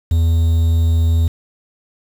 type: tone with quantisation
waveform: triangle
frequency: 82.41 Hz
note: E2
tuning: in tune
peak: -9 dBFS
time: 0.11-1.28 s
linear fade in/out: 5 ms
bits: 6
effects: none